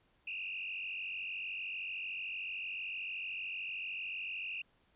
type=tone with frequency modulation; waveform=sine; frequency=2637 Hz; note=E7; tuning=in tune; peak=-38 dBFS; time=0.27-4.62 s; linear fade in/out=5 ms; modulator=46.7 Hz; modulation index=3.6; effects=pink hiss -72 dBFS RMS until 4.95 s + resampled to 8000 Hz